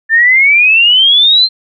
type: exponential sweep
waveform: sine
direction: up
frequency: 1768 to 4186 Hz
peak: -4 dBFS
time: 0.09-1.49 s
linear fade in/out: 50 ms
effects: none